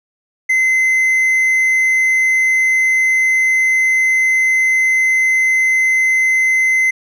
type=tone; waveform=triangle; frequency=2056 Hz; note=C7; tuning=31 cents flat; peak=-9 dBFS; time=0.49-6.91 s; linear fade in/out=10 ms; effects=none